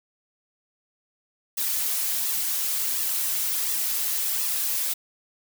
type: noise with flanger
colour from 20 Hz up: blue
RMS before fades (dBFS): -26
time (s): 1.57-4.94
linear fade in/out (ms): 10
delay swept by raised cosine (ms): 1.3 to 6.2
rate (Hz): 1.4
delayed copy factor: -0.85
effects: none